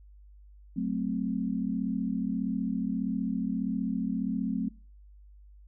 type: chord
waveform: sine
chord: F# diminished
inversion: none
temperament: equal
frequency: 185 / 220 / 261.6 Hz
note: F#3 / A3 / C4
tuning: 0 / 0 / 0 cents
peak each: -32 dBFS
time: 0.76-4.69 s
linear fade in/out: 10 ms
effects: noise-tail reverb RT60 0.4 s tail -25 dB re dry + added 50 Hz sine -50 dBFS peak until 5.67 s